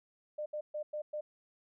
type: tone bursts at uneven times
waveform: sine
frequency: 602 Hz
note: D5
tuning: 43 cents sharp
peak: -35 dBFS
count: 5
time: 0.38-0.46 / 0.53-0.61 / 0.74-0.83 / 0.93-1.02 / 1.13-1.21 s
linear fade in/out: 10 ms
effects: none